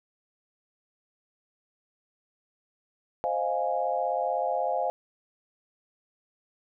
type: chord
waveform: sine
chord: F minor seventh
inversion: second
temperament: equal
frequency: 523.3 / 622.3 / 698.5 / 830.6 Hz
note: C5 / Eb5 / F5 / Ab5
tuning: 0 / 0 / 0 / 0 cents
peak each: -31 / -32 / -29 / -31 dBFS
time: 3.24-4.9 s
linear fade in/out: 0 ms
effects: none